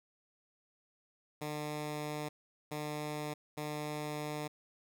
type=tone bursts at uneven times; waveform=10% pulse; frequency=150.1 Hz; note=D3; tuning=38 cents sharp; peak=-29 dBFS; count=3; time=1.41-2.29 / 2.71-3.34 / 3.57-4.48 s; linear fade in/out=10 ms; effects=none